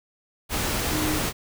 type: tone in noise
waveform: sine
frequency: 307.1 Hz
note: D#4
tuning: 23 cents flat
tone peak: -27 dBFS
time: 0.89-1.22 s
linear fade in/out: 50 ms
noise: pink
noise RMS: -26 dBFS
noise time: 0.49-1.33 s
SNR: -4 dB
effects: none